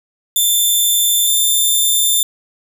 10% pulse tone pair in turn, 3548 / 3571 Hz, A7 / A7, +14 / +25 cents, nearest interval unison, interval 11 cents, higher second, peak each -4 dBFS, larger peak neither, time 0.36-1.27 / 1.27-2.23 s, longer second, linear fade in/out 2 ms, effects none

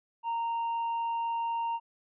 triangle tone, 926 Hz, A#5, 12 cents flat, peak -27 dBFS, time 0.23-1.8 s, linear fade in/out 50 ms, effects resampled to 8000 Hz

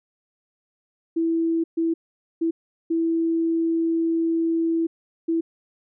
sine tone bursts at uneven times, 329.6 Hz, E4, in tune, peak -19 dBFS, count 5, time 1.16-1.64 / 1.77-1.94 / 2.41-2.51 / 2.9-4.87 / 5.28-5.41 s, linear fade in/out 10 ms, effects none

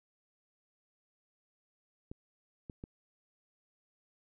clicks, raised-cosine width 3 ms, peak -30 dBFS, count 3, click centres 2.115 / 2.698 / 2.839 s, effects none

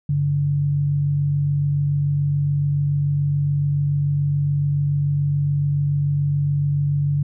sine tone pair together, 97 / 144 Hz, G2 / D3, -18 / -34 cents, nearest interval perfect fifth, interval 684 cents, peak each -29 / -17 dBFS, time 0.09-7.23 s, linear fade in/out 5 ms, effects none

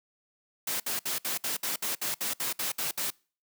white noise bursts, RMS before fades -31 dBFS, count 13, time 0.67-3.104 s, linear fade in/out 5 ms, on 130 ms, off 62 ms, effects noise-tail reverb RT60 0.4 s tail -26 dB re dry + high-pass 150 Hz 12 dB/octave

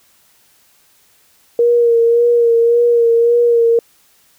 sine tone with vibrato, 469.8 Hz, A#4, 13 cents sharp, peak -8 dBFS, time 1.59-3.79 s, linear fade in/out 2 ms, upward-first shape sine, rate 1.8 Hz, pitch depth 28 cents each way, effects white hiss -53 dBFS RMS until 4.38 s

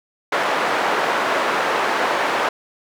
white band-pass noise, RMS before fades -20 dBFS, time 0.32-2.49 s, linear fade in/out 5 ms, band 410 to 1300 Hz, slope 12 dB/octave, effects none

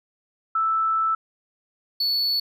sine / triangle tone pair in turn, 1318.5 / 4435 Hz, E6 / C#8, 0 / 0 cents, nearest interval octave + major sixth, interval 2100 cents, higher second, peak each -19 / -19 dBFS, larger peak neither, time 0.55-1.15 / 2-2.4 s, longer first, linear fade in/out 5 ms, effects none

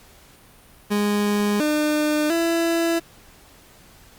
30% pulse tone with pitch steps, 206.4 / 301.6 / 334 Hz, G#3 / D4 / E4, -10 / +46 / +23 cents, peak -16 dBFS, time 0.9-3 s, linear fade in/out 20 ms, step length 700 ms, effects pink hiss -50 dBFS RMS until 4.18 s + Opus 48 kbps

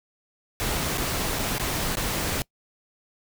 pink noise with dropouts, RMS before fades -27 dBFS, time 0.6-2.42 s, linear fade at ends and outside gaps 0 ms, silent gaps 0.974-0.98 / 1.388-1.392 / 1.582-1.597 / 1.954-1.97 s, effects noise-tail reverb RT60 0.1 s tail -24 dB re dry

